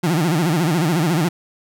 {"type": "tone with vibrato", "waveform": "30% pulse", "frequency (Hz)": 164.2, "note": "E3", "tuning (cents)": -6, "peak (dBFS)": -13, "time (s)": [0.03, 1.29], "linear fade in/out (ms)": 10, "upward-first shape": "sine", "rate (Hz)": 14, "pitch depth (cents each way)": 180, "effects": []}